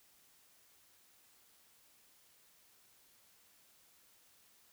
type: silence
effects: white hiss -67 dBFS RMS until 4.72 s